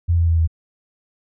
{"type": "tone with pitch steps", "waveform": "sine", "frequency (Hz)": [85.4, 84.03, 82.68, 81.36], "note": ["F2", "E2", "E2", "E2"], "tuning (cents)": [-38, 34, 6, -22], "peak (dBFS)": -13, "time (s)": [0.08, 0.476], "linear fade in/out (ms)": 20, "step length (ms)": 99, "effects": []}